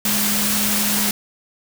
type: tone in noise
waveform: sine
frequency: 207.7 Hz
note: G#3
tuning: in tune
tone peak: -24 dBFS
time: 0.05-1.11 s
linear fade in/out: 2 ms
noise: white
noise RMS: -20 dBFS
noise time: 0.05-1.11 s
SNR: -7 dB
effects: none